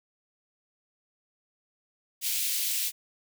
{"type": "high-pass noise", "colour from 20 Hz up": "white", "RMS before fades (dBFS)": -29, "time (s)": [2.21, 2.92], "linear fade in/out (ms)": 50, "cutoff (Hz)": 2400, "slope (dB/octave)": 24, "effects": []}